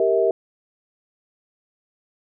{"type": "chord", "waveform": "sine", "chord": "E diminished", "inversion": "first", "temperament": "equal with one note detuned", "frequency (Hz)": [392, 466.2, 646.8], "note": ["G4", "Bb4", "E5"], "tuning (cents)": [0, 0, -33], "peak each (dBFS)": -20, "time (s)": [0, 0.31], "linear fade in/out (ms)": 2, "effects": []}